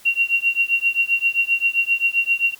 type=tone with tremolo; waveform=sine; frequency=2752 Hz; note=F7; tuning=26 cents flat; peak=-12 dBFS; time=0.05-2.55 s; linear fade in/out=10 ms; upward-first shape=triangle; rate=7.6 Hz; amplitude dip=100%; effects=white hiss -48 dBFS RMS until 2.59 s